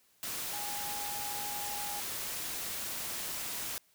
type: tone in noise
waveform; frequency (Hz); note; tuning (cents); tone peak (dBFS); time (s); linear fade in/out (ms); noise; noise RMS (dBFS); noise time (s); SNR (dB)
sine; 823; G#5; -16; -41; 0.53-2; 0; white; -38; 0.23-3.78; -6
effects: white hiss -68 dBFS RMS until 3.94 s